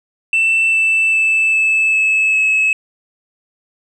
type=tone with pitch steps; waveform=sine; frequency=2667 / 2650 / 2633 / 2617 / 2600 / 2584 Hz; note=E7 / E7 / E7 / E7 / E7 / E7; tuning=+20 / +9 / -3 / -13 / -24 / -35 cents; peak=-9 dBFS; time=0.33-2.73 s; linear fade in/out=2 ms; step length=400 ms; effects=tanh soft clip ceiling -9 dBFS